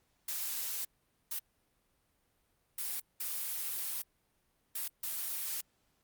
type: noise bursts at uneven times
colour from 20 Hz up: blue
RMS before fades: -37 dBFS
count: 6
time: 0.28-0.85 / 1.31-1.39 / 2.78-3 / 3.2-4.02 / 4.75-4.88 / 5.03-5.61 s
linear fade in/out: 5 ms
effects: pink hiss -75 dBFS RMS until 6.03 s + Opus 48 kbps